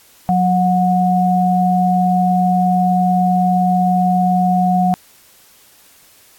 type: tone pair together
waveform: sine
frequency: 182.3 / 729.2 Hz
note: F#3 / F#5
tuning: -25 / -25 cents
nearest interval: 2 octaves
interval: 2400 cents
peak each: -14 dBFS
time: 0.29-4.94 s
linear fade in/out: 0 ms
effects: white hiss -48 dBFS RMS until 6.38 s + AAC 64 kbps